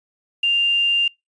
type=tone with quantisation; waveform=sine; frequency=2794 Hz; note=F7; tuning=in tune; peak=-15 dBFS; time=0.43-1.08 s; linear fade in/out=5 ms; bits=7; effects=noise-tail reverb RT60 0.2 s tail -26 dB re dry + resampled to 22050 Hz